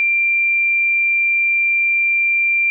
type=tone; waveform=sine; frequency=2371 Hz; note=D7; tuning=16 cents sharp; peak=-13 dBFS; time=0-2.7 s; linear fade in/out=0 ms; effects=none